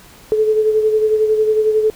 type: beating tone pair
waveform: sine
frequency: 431.6 / 442.6 Hz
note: A4 / A4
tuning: -33 / +10 cents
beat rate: 11 Hz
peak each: -12 / -21 dBFS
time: 0.32-1.9 s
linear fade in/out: 0 ms
effects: pink hiss -43 dBFS RMS until 1.95 s